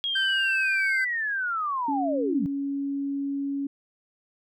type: linear sweep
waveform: sine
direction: down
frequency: 3300 to 161.6 Hz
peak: -25 dBFS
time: 0.04-2.46 s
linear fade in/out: 0 ms
type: tone with pitch glide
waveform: triangle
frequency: 1568 to 1558.1 Hz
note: G6 to G6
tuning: 0 to -11 cents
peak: -22 dBFS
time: 0.15-1.05 s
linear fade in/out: 10 ms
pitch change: -11 cents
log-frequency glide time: 0.39-0.71 s
type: tone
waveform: sine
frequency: 279 Hz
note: C#4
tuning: 11 cents sharp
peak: -26 dBFS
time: 1.88-3.67 s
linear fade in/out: 5 ms
effects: none